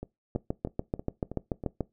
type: two click trains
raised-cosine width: 2 ms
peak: -23 / -15 dBFS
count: 6 / 11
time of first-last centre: 0.03-1.638 / 0.36-1.807 s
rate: 3.11 / 6.91 Hz
effects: noise-tail reverb RT60 0.2 s tail -21 dB re dry